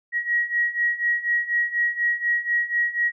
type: beating tone pair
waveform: sine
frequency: 1900 / 1904.1 Hz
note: A#6 / A#6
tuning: +33 / +36 cents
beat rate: 4.1 Hz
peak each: -25 / -22 dBFS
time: 0.12-3.12 s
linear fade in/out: 50 ms
effects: none